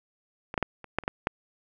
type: clicks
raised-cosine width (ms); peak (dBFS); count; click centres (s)
0.5; -20 / -10 / -10 / -27 / -9 / -28 / -11 / -9; 8; 0.541 / 0.578 / 0.627 / 0.843 / 0.986 / 1.037 / 1.079 / 1.271
effects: none